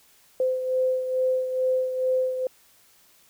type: beating tone pair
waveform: sine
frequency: 514 / 516.3 Hz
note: C5 / C5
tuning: -31 / -23 cents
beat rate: 2.3 Hz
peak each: -22 / -30 dBFS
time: 0.4-2.47 s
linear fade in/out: 2 ms
effects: white hiss -58 dBFS RMS until 3.29 s